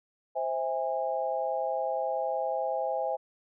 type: chord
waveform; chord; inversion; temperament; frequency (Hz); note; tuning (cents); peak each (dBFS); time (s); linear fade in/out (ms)
sine; C augmented; none; just; 523.3 / 654.1 / 817.6; C5 / E5 / G#5; 0 / -14 / -27; -32; 0.35-3.17; 20
effects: none